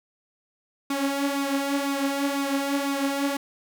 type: tone with flanger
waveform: sawtooth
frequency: 278.5 Hz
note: C#4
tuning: 8 cents sharp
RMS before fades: -26 dBFS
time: 0.9-3.37 s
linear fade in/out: 5 ms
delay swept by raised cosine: 0.8 to 5.1 ms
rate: 2 Hz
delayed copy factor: +0.6
effects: none